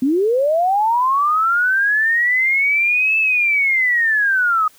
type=linear two-way sweep; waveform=sine; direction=up then down; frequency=246.9 to 2637 to 1236 Hz; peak=-13 dBFS; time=0.02-4.68 s; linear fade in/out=5 ms; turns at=3.18 s; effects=white hiss -50 dBFS RMS until 4.78 s